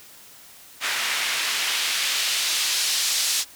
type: noise with band-pass filter sweep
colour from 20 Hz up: white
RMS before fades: -24 dBFS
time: 0.8-3.45 s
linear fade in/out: 50 ms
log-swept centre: 2000 to 5000 Hz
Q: 1
effects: white hiss -47 dBFS RMS until 3.55 s